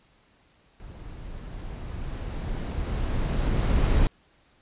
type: noise with level ramp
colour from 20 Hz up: brown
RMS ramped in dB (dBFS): -42 to -20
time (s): 0.8-4.07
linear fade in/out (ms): 0
effects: pink hiss -62 dBFS RMS until 4.61 s + resampled to 8000 Hz